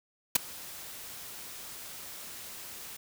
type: noise with ADSR envelope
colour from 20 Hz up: white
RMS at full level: -20 dBFS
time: 0.35-2.97 s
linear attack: 8 ms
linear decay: 11 ms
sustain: -24 dB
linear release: 10 ms
effects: none